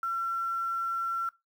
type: tone with quantisation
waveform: sine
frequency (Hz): 1355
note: E6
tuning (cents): +47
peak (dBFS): -28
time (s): 0.03-1.29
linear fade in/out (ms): 2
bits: 9
effects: noise-tail reverb RT60 0.2 s tail -20 dB re dry